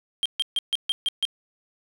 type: tone bursts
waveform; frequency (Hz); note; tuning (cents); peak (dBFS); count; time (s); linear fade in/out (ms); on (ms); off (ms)
triangle; 3188; G7; +28; -19; 7; 0.23-1.252; 0; 26; 140
effects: none